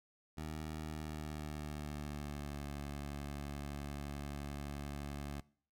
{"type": "tone with pitch glide", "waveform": "15% pulse", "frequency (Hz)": [77.6, 71.57], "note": ["D#2", "D2"], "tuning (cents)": [-4, -44], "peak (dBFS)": -35, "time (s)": [0.37, 5.41], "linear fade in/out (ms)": 10, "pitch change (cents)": -140, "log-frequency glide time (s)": [0.86, 2.68], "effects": ["noise-tail reverb RT60 0.5 s tail -22 dB re dry"]}